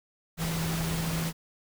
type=tone in noise; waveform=sine; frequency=164.1 Hz; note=E3; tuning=8 cents flat; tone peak=-29 dBFS; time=0.37-1.33 s; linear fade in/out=50 ms; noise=pink; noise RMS=-34 dBFS; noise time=0.37-1.33 s; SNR=+2 dB; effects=none